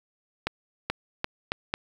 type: accelerating click train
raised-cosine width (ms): 0.3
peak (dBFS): -10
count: 5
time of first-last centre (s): 0.47-1.739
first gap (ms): 430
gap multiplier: 0.8
effects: 7-bit